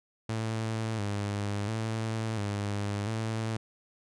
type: tone with vibrato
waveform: sawtooth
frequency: 106.6 Hz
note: G#2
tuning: 46 cents sharp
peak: -26 dBFS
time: 0.29-3.57 s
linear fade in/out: 5 ms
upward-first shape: square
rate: 0.72 Hz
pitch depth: 73 cents each way
effects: resampled to 22050 Hz